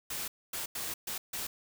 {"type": "noise bursts at uneven times", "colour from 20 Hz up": "white", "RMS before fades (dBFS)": -37, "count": 5, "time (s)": [[0.1, 0.28], [0.53, 0.66], [0.75, 0.94], [1.07, 1.18], [1.33, 1.47]], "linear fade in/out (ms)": 5, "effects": []}